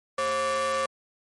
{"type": "ring-modulated tone", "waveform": "45% pulse", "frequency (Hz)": 311.1, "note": "D#4", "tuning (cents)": 0, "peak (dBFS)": -21, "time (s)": [0.18, 0.86], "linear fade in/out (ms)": 5, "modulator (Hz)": 846, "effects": ["high-pass 200 Hz 12 dB/octave", "MP3 48 kbps"]}